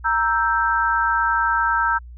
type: chord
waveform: sine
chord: E diminished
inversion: second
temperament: equal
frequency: 932.3 / 1318.5 / 1568 Hz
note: Bb5 / E6 / G6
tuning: 0 / 0 / 0 cents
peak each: -21 dBFS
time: 0.04-1.99 s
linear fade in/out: 20 ms
effects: added 60 Hz sine -36 dBFS peak until 2.17 s